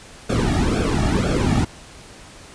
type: noise with flanger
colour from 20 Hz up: brown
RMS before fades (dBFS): -19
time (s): 0.29-1.65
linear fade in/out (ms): 10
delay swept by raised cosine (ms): 1 to 2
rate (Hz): 2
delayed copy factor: -0.9
effects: pink hiss -42 dBFS RMS until 2.54 s + resampled to 22050 Hz